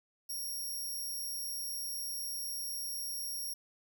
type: tone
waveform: 5% pulse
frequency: 5588 Hz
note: F8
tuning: in tune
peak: -31 dBFS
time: 0.29-3.54 s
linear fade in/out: 10 ms
effects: none